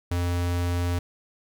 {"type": "tone", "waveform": "square", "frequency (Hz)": 87.7, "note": "F2", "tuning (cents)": 8, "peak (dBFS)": -24, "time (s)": [0.11, 0.99], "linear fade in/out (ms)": 5, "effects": ["11-bit"]}